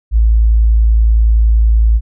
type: tone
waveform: sine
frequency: 55.3 Hz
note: A1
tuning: 9 cents sharp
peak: -6 dBFS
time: 0.11-2.01 s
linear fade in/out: 50 ms
effects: none